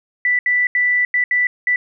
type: tone bursts at uneven times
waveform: sine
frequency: 1975.5 Hz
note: B6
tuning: in tune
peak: -13 dBFS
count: 6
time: 0.25-0.39 / 0.46-0.67 / 0.75-1.05 / 1.14-1.24 / 1.31-1.47 / 1.67-1.76 s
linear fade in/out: 2 ms
effects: none